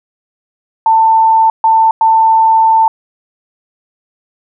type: tone bursts at uneven times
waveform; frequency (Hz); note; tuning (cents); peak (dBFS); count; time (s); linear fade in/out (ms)
sine; 892; A5; +23; -5; 3; 0.86-1.5 / 1.64-1.91 / 2.01-2.88; 2
effects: none